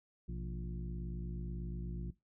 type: harmonic tone with a mistuned harmonic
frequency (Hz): 58.27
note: A#1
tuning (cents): 0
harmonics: 1 / 2 / 3 / 4 / 5 / 6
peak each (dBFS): -41 / -46 / -44 / -55 / -58 / -54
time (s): 0.28-2.11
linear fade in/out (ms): 10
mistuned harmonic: 2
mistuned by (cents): +140
effects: noise-tail reverb RT60 0.2 s tail -18 dB re dry